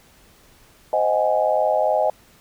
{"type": "chord", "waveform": "sine", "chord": "Ab dominant seventh", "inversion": "first", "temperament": "just", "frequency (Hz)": [519.1, 623, 747.5, 830.6], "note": ["C5", "Eb5", "Gb5", "Ab5"], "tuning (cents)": [-14, 2, 17, 0], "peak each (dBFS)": [-24, -19, -24, -23], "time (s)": [0.93, 2.1], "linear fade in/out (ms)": 2, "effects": ["pink hiss -53 dBFS RMS until 2.4 s"]}